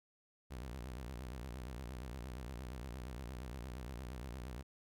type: tone with vibrato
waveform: sawtooth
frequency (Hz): 62.7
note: B1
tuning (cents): +27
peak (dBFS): -40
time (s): 0.5-4.63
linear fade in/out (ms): 20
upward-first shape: sine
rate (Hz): 8.6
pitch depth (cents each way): 180
effects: none